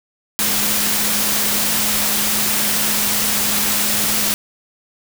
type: tone in noise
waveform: sine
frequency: 209 Hz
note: G#3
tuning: 11 cents sharp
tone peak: -29 dBFS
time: 0.39-4.34 s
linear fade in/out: 0 ms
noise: white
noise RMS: -18 dBFS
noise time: 0.39-4.34 s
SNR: -14 dB
effects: none